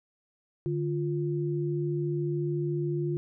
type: tone pair together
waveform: sine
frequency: 147.67 / 349.2 Hz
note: D3 / F4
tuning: +10 / 0 cents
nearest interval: octave + minor third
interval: 1490 cents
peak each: -29 / -30 dBFS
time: 0.66-3.17 s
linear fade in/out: 0 ms
effects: none